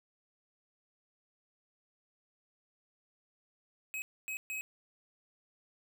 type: tone bursts at uneven times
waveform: square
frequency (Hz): 2546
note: D#7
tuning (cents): +39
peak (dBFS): -37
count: 3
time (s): 3.94-4.02 / 4.28-4.37 / 4.5-4.61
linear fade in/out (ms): 0
effects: 11-bit